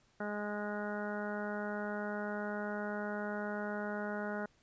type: harmonic tone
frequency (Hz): 207.7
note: G#3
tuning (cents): 0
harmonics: 1 / 2 / 3 / 4 / 5 / 6 / 7 / 8 / 9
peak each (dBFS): -40 / -43 / -42 / -46 / -51 / -51 / -43 / -55 / -53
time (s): 0.2-4.46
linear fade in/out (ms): 5
effects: pink hiss -70 dBFS RMS until 4.62 s + resampled to 16000 Hz